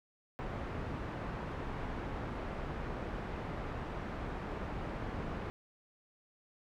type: low-pass noise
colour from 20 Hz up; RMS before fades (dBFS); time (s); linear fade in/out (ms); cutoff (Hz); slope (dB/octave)
pink; -40; 0.39-5.5; 0; 1500; 12
effects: none